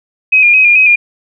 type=tone with vibrato; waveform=sine; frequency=2473 Hz; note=D#7; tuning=11 cents flat; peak=-4 dBFS; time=0.32-0.96 s; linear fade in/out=10 ms; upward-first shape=square; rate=4.6 Hz; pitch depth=42 cents each way; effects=none